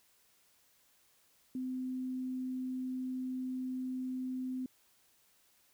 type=tone; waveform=sine; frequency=256.6 Hz; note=C4; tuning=34 cents flat; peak=-35 dBFS; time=1.55-4.66 s; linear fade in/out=2 ms; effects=white hiss -69 dBFS RMS until 5.73 s